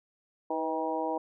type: harmonic tone with a mistuned harmonic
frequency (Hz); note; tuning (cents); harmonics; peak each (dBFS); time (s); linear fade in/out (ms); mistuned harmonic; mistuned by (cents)
159.1; D#3; +39; 2 / 3 / 4 / 5 / 6; -35 / -35 / -35 / -35 / -35; 0.5-1.18; 5; 3; +49
effects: none